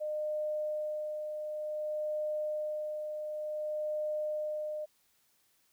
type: tone with tremolo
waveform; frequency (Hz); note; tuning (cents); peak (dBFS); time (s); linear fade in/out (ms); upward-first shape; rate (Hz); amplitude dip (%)
sine; 608; D#5; -40; -31; 0-4.86; 20; sine; 0.55; 40
effects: white hiss -71 dBFS RMS until 5.72 s